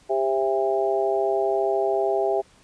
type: harmonic tone with a mistuned harmonic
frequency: 132.8 Hz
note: C3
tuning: 26 cents sharp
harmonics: 3 / 4 / 5 / 6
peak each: -23 / -30 / -24 / -28 dBFS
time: 0.09-2.42 s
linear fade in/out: 20 ms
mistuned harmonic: 6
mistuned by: +21 cents
effects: pink hiss -56 dBFS RMS until 2.63 s + resampled to 22050 Hz